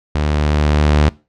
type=tone with level ramp; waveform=sawtooth; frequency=74.7 Hz; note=D2; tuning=30 cents sharp; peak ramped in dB=-11 to -5 dBFS; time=0.15-1.09 s; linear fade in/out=0 ms; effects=noise-tail reverb RT60 0.3 s tail -22 dB re dry + low-pass 5000 Hz 12 dB/octave